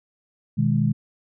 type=chord; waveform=sine; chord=G# minor; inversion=first; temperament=equal; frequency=123.47 / 155.56 / 207.7 Hz; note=B2 / D#3 / G#3; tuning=0 / 0 / 0 cents; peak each=-22 dBFS; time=0.57-0.93 s; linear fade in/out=20 ms; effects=none